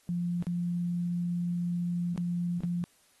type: tone with dropouts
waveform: sine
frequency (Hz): 174.3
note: F3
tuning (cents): -3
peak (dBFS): -28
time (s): 0.09-2.84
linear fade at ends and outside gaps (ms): 0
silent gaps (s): 0.425-0.468 / 2.161-2.177 / 2.606-2.635
effects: white hiss -65 dBFS RMS until 3.2 s + AAC 32 kbps